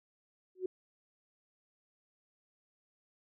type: tone with exponential growth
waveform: sine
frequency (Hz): 370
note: F#4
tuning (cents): 0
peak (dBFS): -28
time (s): 0.55-0.66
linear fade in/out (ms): 5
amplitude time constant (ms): 23
effects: none